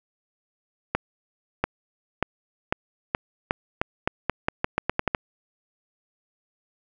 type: accelerating click train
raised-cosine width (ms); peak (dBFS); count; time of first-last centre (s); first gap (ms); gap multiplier
0.5; -6; 16; 0.95-5.148; 690; 0.85
effects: none